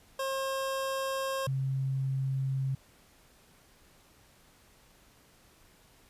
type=tone pair in turn; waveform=25% pulse / sine; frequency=536 / 134 Hz; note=C5 / C3; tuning=+42 / +42 cents; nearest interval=2 octaves; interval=2400 cents; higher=first; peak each=-27 / -28 dBFS; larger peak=first; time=0.19-1.47 / 1.47-2.75 s; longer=neither; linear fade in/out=5 ms; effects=pink hiss -61 dBFS RMS until 6.09 s + resampled to 32000 Hz